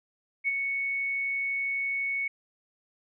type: tone with ADSR envelope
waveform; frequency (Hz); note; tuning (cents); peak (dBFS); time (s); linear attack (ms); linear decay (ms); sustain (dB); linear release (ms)
sine; 2217; C#7; 0; -22; 0.44-2.28; 39; 24; -5; 6
effects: none